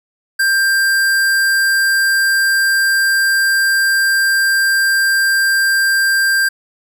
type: tone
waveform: square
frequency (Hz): 1585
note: G6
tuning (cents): +19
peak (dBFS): -12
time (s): 0.39-6.49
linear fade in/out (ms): 10
effects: none